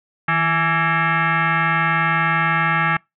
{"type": "tone with frequency modulation", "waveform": "sine", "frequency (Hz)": 160.5, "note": "E3", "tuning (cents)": -46, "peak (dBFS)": -15, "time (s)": [0.28, 2.97], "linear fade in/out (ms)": 5, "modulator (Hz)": 498, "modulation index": 4.1, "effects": ["noise-tail reverb RT60 0.2 s tail -26 dB re dry"]}